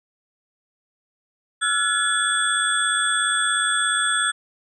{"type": "tone cluster", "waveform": "sine", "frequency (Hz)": [1352, 1449, 1704, 3428, 8340], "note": ["E6", "F#6", "G#6", "A7", "C9"], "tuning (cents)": [43, -37, 44, -46, -7], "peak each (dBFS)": -25, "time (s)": [1.61, 4.32], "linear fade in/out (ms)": 20, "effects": []}